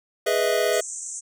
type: chord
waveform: square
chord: E major seventh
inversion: first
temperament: equal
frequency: 415.3 / 493.9 / 622.3 / 659.3 Hz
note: G#4 / B4 / D#5 / E5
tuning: 0 / 0 / 0 / 0 cents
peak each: -26 dBFS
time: 0.26-0.81 s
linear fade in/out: 10 ms
type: band-pass noise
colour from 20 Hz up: white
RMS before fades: -34 dBFS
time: 0.72-1.21 s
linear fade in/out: 20 ms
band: 6100 to 8600 Hz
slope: 96 dB/octave
effects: none